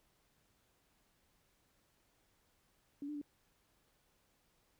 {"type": "tone with pitch steps", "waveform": "sine", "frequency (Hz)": [284.4, 297.8, 290.3], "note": ["C#4", "D4", "D4"], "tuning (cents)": [45, 24, -20], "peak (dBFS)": -40, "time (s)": [3.02, 3.215], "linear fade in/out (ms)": 2, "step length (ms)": 65, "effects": ["pink hiss -75 dBFS RMS until 4.79 s"]}